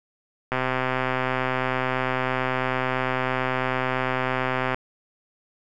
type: click train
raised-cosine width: 0.5 ms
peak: -9 dBFS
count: 546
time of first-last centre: 0.52-4.745 s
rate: 129 Hz
effects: none